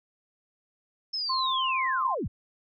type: linear sweep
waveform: sine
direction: down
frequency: 5310 to 32.84 Hz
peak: -28 dBFS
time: 1.13-2.28 s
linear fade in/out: 10 ms
type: tone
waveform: sine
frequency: 1046.5 Hz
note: C6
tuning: in tune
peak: -26 dBFS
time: 1.29-2.15 s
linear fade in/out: 10 ms
effects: none